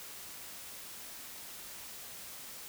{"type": "silence", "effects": ["white hiss -47 dBFS RMS until 2.68 s"]}